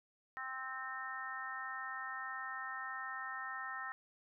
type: harmonic tone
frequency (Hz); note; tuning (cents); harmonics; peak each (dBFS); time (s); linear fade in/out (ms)
261.6; C4; 0; 3 / 4 / 5 / 6 / 7; -50 / -49 / -45 / -53 / -44; 0.37-3.92; 0
effects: none